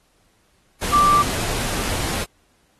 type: tone in noise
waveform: sine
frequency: 1174.7 Hz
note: D6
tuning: in tune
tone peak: -12 dBFS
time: 0.92-1.23 s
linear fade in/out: 20 ms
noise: pink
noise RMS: -25 dBFS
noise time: 0.81-2.25 s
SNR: +10 dB
effects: pink hiss -62 dBFS RMS until 2.79 s + AAC 32 kbps